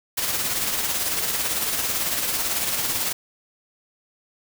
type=noise with tremolo; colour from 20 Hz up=white; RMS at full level=-23 dBFS; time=0.17-3.13 s; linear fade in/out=10 ms; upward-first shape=sine; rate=18 Hz; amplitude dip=40%; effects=none